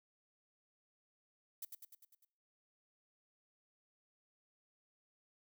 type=noise with echo; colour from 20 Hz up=violet; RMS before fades=-44 dBFS; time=1.62-1.65 s; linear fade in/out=5 ms; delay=100 ms; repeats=6; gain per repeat=-4 dB; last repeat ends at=2.25 s; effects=noise-tail reverb RT60 0.6 s tail -22 dB re dry